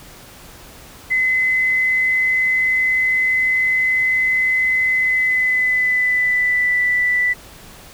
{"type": "tone with pitch glide", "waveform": "sine", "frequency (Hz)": [2034, 1978.4], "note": ["C7", "B6"], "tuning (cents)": [-50, 3], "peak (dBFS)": -14, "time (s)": [1.1, 7.34], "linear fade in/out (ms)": 20, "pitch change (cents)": -47, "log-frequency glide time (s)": [4.91, 6.82], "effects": ["pink hiss -41 dBFS RMS until 7.93 s"]}